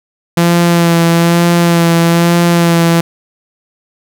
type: tone with vibrato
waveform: sawtooth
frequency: 169.9 Hz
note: F3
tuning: 47 cents flat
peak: -3 dBFS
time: 0.37-3.01 s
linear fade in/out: 5 ms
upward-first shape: sine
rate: 1.1 Hz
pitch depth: 22 cents each way
effects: none